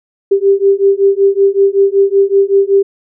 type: beating tone pair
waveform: sine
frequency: 392 / 397.3 Hz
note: G4 / G4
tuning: 0 / +23 cents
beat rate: 5.3 Hz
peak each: -10 dBFS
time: 0.31-2.83 s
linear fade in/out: 10 ms
effects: none